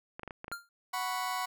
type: clicks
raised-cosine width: 0.5 ms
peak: -26 dBFS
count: 7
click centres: 0.195 / 0.233 / 0.277 / 0.308 / 0.444 / 0.481 / 0.516 s
type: tone with exponential decay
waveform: square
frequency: 1395 Hz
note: F6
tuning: 2 cents flat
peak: -33 dBFS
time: 0.52-0.69 s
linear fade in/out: 2 ms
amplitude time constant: 35 ms
type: chord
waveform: 35% pulse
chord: F# suspended fourth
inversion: none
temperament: just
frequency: 740 / 986.7 / 1110 Hz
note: F#5 / B5 / C#6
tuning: 0 / -2 / +2 cents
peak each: -35 dBFS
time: 0.93-1.46 s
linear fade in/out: 10 ms
effects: none